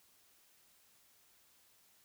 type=silence; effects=white hiss -68 dBFS RMS until 2.04 s